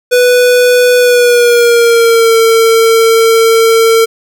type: tone with pitch glide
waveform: square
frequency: 493.9 to 452.9 Hz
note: B4 to A#4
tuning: 0 to -50 cents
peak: -5 dBFS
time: 0.11-4.06 s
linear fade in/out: 20 ms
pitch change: -150 cents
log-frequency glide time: 0.98-2.36 s
effects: none